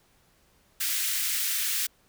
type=high-pass noise; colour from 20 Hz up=white; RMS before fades=-28 dBFS; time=0.8-1.87 s; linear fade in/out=10 ms; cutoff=1600 Hz; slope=24 dB/octave; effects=pink hiss -64 dBFS RMS until 2.08 s